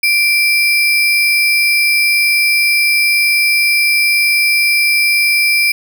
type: tone with sample-and-hold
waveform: sine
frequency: 2349 Hz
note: D7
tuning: in tune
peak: -9 dBFS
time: 0.03-5.72 s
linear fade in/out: 5 ms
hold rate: 7350 Hz
effects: none